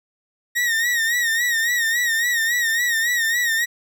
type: tone with vibrato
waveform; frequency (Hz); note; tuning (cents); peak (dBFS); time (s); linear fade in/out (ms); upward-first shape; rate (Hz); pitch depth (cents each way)
40% pulse; 1871; A#6; +6; -17; 0.55-3.66; 20; sine; 3.6; 76
effects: none